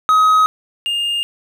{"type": "tone pair in turn", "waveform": "triangle", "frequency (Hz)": [1266, 2821], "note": ["D#6", "F7"], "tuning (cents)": [30, 17], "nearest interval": "octave + major second", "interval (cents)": 1387, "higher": "second", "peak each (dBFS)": [-7, -15], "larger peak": "first", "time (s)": [[0.09, 0.46], [0.86, 1.23]], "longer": "neither", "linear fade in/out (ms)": 0, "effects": []}